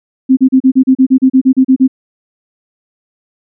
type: tone bursts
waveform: sine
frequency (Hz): 261.6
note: C4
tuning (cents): 0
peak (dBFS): -3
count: 14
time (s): 0.29-1.879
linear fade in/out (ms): 20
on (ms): 81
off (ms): 35
effects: none